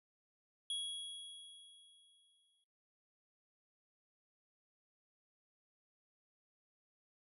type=tone with exponential decay; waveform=square; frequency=3327 Hz; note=G#7; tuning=2 cents sharp; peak=-37 dBFS; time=0.7-2.64 s; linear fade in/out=2 ms; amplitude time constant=420 ms; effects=noise-tail reverb RT60 0.4 s tail -20 dB re dry + resampled to 32000 Hz